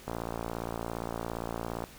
click train, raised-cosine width 1 ms, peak -20 dBFS, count 102, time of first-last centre 0.08-1.84 s, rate 57.4 Hz, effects pink hiss -51 dBFS RMS until 1.98 s

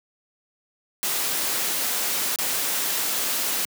white noise with dropouts, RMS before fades -25 dBFS, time 1.03-3.65 s, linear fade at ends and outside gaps 0 ms, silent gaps 2.359-2.387 s, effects high-pass 200 Hz 12 dB/octave

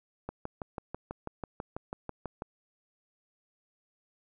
click train, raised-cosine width 1 ms, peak -22 dBFS, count 14, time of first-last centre 0.29-2.421 s, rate 6.1 Hz, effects none

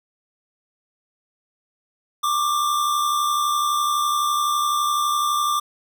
square tone pair together, 1114.1 / 1186 Hz, C#6 / D6, +8 / +17 cents, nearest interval minor second, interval 109 cents, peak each -29 / -20 dBFS, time 2.23-5.6 s, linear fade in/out 10 ms, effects none

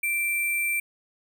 sine tone with sample-and-hold, 2349 Hz, D7, in tune, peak -23 dBFS, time 0.03-0.8 s, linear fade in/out 5 ms, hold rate 11025 Hz, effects none

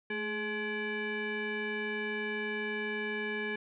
sine tone with frequency modulation, 1056 Hz, C6, 16 cents sharp, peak -32 dBFS, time 0.1-3.56 s, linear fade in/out 5 ms, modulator 636 Hz, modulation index 2.2, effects none

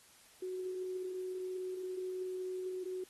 sine tone, 370 Hz, F#4, in tune, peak -37 dBFS, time 0.42-3.04 s, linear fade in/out 5 ms, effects white hiss -62 dBFS RMS until 3.09 s + AAC 32 kbps

